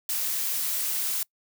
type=noise; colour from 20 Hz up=blue; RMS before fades=-28 dBFS; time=0.09-1.23 s; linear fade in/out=2 ms; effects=noise-tail reverb RT60 0.1 s tail -25 dB re dry